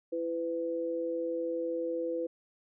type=tone pair together; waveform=sine; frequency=334.1 / 502 Hz; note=E4 / B4; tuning=+23 / +28 cents; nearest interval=perfect fifth; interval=705 cents; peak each=-35 / -32 dBFS; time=0.12-2.27 s; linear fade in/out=10 ms; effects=none